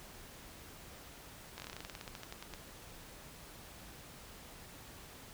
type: slowing click train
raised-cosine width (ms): 0.2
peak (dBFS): -27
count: 19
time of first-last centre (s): 1.58-2.538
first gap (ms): 19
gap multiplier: 1.11
effects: pink hiss -53 dBFS RMS until 5.33 s